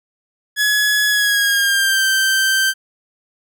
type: tone with pitch glide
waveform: sawtooth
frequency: 1691 to 1559.6 Hz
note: G#6 to G6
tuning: +31 to -9 cents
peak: -10 dBFS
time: 0.56-2.74 s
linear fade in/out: 50 ms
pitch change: -140 cents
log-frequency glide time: 1.08-2.06 s
effects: none